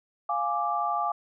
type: chord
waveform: sine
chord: D diminished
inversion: first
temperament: equal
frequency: 698.5 / 830.6 / 1174.7 Hz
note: F5 / Ab5 / D6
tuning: 0 / 0 / 0 cents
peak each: -30 / -30 / -28 dBFS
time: 0.29-1.12 s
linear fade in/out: 5 ms
effects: none